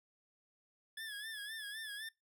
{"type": "tone with vibrato", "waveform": "25% pulse", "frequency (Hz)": 1717, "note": "A6", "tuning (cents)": -43, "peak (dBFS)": -39, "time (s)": [0.97, 2.09], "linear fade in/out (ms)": 5, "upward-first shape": "sine", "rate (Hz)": 3.9, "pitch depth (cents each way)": 82, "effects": ["noise-tail reverb RT60 0.2 s tail -22 dB re dry"]}